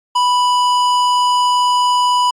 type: tone with hard clipping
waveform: triangle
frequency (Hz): 987.8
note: B5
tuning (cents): 0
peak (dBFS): -13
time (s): 0.15-2.31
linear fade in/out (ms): 10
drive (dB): 17
effects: AAC 64 kbps